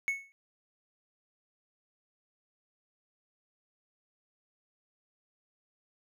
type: tone with exponential decay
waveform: triangle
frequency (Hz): 2205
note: C#7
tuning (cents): -10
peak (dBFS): -23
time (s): 0.08-0.32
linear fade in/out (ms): 0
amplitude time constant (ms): 52
effects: none